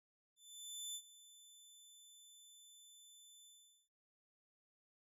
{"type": "tone with ADSR envelope", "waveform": "20% pulse", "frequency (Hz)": 3520, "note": "A7", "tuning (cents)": 0, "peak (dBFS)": -37, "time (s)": [0.36, 3.89], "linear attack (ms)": 590, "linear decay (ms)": 64, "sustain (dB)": -17, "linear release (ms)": 430, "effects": ["noise-tail reverb RT60 0.1 s tail -21 dB re dry"]}